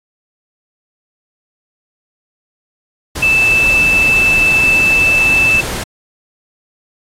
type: tone in noise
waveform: sine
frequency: 2637 Hz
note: E7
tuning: in tune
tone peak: -8 dBFS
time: 3.22-5.61 s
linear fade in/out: 10 ms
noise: pink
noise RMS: -22 dBFS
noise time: 3.15-5.84 s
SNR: +11 dB
effects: low-pass 12000 Hz 12 dB/octave + AAC 48 kbps